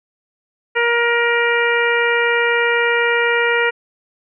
harmonic tone, 472 Hz, A#4, 22 cents sharp, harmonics 1 / 2 / 3 / 4 / 5 / 6, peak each -18 / -23 / -20 / -19 / -22 / -28 dBFS, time 0.75-3.71 s, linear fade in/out 20 ms, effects none

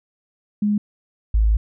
sine tone pair in turn, 207.7 / 53.73 Hz, G#3 / A1, 0 / -40 cents, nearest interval octave + major seventh, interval 2340 cents, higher first, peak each -16 / -13 dBFS, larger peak second, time 0.62-0.78 / 1.34-1.57 s, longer second, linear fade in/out 5 ms, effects none

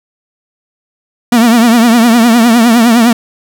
45% pulse tone with vibrato, 233.1 Hz, A#3, in tune, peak -4 dBFS, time 1.32-3.13 s, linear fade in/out 5 ms, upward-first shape triangle, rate 9.8 Hz, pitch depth 110 cents each way, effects none

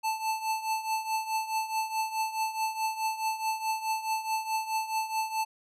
square tone with tremolo, 880 Hz, A5, in tune, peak -26 dBFS, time 0.03-5.45 s, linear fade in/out 20 ms, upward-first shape triangle, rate 4.7 Hz, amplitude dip 80%, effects resampled to 32000 Hz

